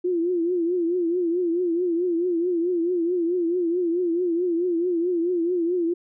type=tone with vibrato; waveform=sine; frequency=347.2 Hz; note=F4; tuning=10 cents flat; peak=-20 dBFS; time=0.04-5.94 s; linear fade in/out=10 ms; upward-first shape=triangle; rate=4.6 Hz; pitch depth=110 cents each way; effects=none